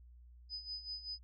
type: tone with tremolo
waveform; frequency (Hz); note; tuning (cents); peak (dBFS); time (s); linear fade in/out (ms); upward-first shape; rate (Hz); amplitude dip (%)
sine; 5000; D#8; +8; -39; 0.49-1.19; 50; sine; 5.2; 75
effects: added 60 Hz sine -55 dBFS peak until 1.23 s